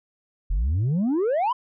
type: exponential sweep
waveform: sine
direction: up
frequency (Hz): 39.83 to 1050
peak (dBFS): -17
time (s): 0.5-1.53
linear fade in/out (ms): 10
effects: tanh soft clip ceiling -19 dBFS